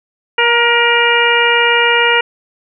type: harmonic tone with a mistuned harmonic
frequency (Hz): 473.5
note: A#4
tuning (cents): +27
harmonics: 1 / 2 / 3 / 4 / 5 / 6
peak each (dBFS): -16 / -16 / -16 / -16 / -16 / -16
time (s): 0.38-2.21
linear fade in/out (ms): 5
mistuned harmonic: 2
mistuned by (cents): -19
effects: none